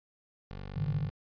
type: tone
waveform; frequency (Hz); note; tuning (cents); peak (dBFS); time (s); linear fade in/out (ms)
15% pulse; 48.4; G1; -21; -34; 0.51-1.1; 0
type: chord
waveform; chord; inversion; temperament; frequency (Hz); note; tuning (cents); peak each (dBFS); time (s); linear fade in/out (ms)
sine; Ab suspended fourth; none; equal with one note detuned; 103.83 / 140.85 / 155.56; Ab2 / Db3 / Eb3; 0 / +28 / 0; -36 / -32 / -33; 0.76-1.09; 10
effects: resampled to 11025 Hz